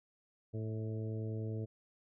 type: harmonic tone with a mistuned harmonic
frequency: 110 Hz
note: A2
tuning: in tune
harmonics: 1 / 2 / 3 / 4 / 5 / 6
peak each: -37 / -46 / -47 / -46 / -54 / -56 dBFS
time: 0.53-1.66 s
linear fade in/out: 20 ms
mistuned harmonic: 6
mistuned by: -22 cents
effects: none